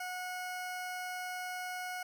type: tone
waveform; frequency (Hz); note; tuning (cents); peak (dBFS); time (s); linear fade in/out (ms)
20% pulse; 730; F#5; -24; -33; 0-2.03; 5
effects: none